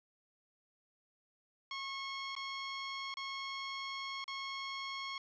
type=tone with dropouts; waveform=15% pulse; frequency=1090 Hz; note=C#6; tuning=29 cents flat; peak=-33 dBFS; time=1.71-5.18 s; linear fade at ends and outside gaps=2 ms; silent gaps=2.352-2.364 / 3.141-3.17 / 4.242-4.279 s; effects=resampled to 16000 Hz